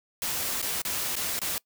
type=noise with dropouts; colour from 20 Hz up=white; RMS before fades=-30 dBFS; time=0.22-1.58 s; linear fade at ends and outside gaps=1 ms; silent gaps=0.616-0.626 / 0.818-0.85 / 1.155-1.165 / 1.391-1.416 s; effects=noise-tail reverb RT60 0.1 s tail -23 dB re dry